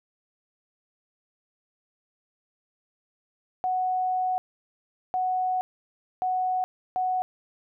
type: tone bursts at uneven times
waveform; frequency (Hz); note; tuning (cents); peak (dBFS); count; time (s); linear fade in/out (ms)
sine; 740; F#5; 0; -23; 4; 3.64-4.38 / 5.14-5.61 / 6.22-6.64 / 6.96-7.22; 0
effects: none